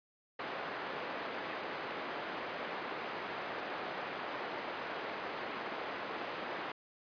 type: band-pass noise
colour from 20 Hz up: pink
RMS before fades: -41 dBFS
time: 0.39-6.72 s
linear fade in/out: 5 ms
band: 410 to 2200 Hz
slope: 12 dB/octave
effects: resampled to 11025 Hz